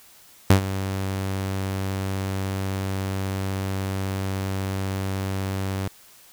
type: tone with ADSR envelope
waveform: sawtooth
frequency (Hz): 96.3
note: G2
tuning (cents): -30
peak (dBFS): -6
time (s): 0.5-5.88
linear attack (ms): 4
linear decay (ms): 98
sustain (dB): -15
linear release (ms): 3
effects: white hiss -51 dBFS RMS until 6.32 s